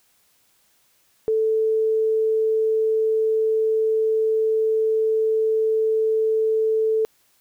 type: tone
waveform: sine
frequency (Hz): 440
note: A4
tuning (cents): 0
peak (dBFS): -17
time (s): 1.28-7.05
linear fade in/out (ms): 0
effects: white hiss -62 dBFS RMS until 7.4 s